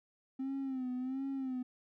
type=tone with vibrato; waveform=triangle; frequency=261.6 Hz; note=C4; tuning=in tune; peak=-32 dBFS; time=0.39-1.63 s; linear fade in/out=10 ms; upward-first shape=sine; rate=1.4 Hz; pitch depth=74 cents each way; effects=tanh soft clip ceiling -30 dBFS

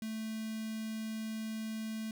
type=tone with notch filter; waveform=square; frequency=220 Hz; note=A3; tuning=in tune; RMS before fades=-39 dBFS; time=0.02-2.11 s; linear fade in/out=2 ms; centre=840 Hz; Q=0.54; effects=none

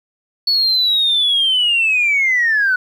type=linear sweep; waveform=sine; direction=down; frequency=4439 to 1464 Hz; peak=-11 dBFS; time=0.47-2.76 s; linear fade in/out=5 ms; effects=tanh soft clip ceiling -8 dBFS + 8-bit

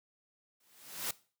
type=noise with exponential growth; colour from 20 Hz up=white; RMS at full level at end=-33 dBFS; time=0.6-1.11 s; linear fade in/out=5 ms; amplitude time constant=110 ms; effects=noise-tail reverb RT60 0.4 s tail -20 dB re dry + high-pass 100 Hz 12 dB/octave

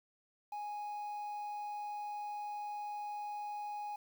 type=tone with quantisation; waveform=triangle; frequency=830.6 Hz; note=G#5; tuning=in tune; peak=-37 dBFS; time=0.52-3.96 s; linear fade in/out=5 ms; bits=10; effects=none

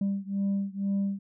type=beating tone pair; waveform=sine; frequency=197 / 199.1 Hz; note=G3 / G3; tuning=+9 / +27 cents; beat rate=2.1 Hz; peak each=-27 / -28 dBFS; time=0.01-1.19 s; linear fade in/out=5 ms; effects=tanh soft clip ceiling -23 dBFS

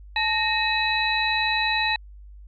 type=tone cluster; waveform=sine; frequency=869 / 1852 / 2560 / 3949 Hz; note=A5 / A#6 / D#7 / B7; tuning=-22 / -12 / +49 / -1 cents; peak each=-26 dBFS; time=0.16-1.96 s; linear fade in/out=2 ms; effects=added 50 Hz sine -41 dBFS peak until 2.47 s

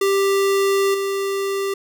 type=tone with level steps; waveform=square; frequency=393.4 Hz; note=G4; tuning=6 cents sharp; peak=-16 / -21 dBFS; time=0.01-1.74 s; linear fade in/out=5 ms; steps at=0.94 s; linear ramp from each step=5 ms; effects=none

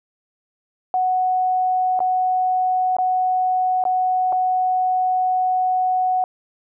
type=tone with dropouts; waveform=sine; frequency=740 Hz; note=F#5; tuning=in tune; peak=-16 dBFS; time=0.94-6.24 s; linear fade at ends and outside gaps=1 ms; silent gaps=1.992-2.003 / 2.967-2.985 / 3.839-3.852 / 4.324-4.327 s; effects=none

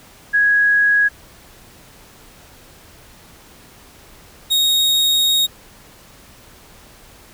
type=tone pair in turn; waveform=sine / 40% pulse; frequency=1661.2 / 3751 Hz; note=G#6 / A#7; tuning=0 / +10 cents; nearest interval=octave + major second; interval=1410 cents; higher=second; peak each=-11 / -12 dBFS; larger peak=first; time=0.33-1.09 / 4.5-5.47 s; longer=second; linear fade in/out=20 ms; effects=pink hiss -45 dBFS RMS until 7.33 s

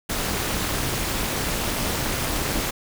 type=noise with amplitude modulation; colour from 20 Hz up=pink; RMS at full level=-22 dBFS; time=0.09-2.71 s; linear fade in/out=10 ms; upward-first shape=sine; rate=258 Hz; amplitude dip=75%; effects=none

